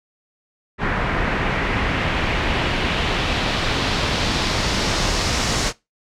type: noise with low-pass filter sweep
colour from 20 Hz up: pink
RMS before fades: -21 dBFS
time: 0.78-5.73 s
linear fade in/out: 50 ms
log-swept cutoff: 1800 to 6400 Hz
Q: 1.5
effects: noise-tail reverb RT60 0.2 s tail -19 dB re dry